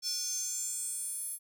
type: tone with high-pass filter sweep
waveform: square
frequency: 483.9 Hz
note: B4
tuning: 35 cents flat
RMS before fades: -36 dBFS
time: 0.02-1.39 s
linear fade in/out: 50 ms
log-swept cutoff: 5200 to 11000 Hz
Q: 6.6
effects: none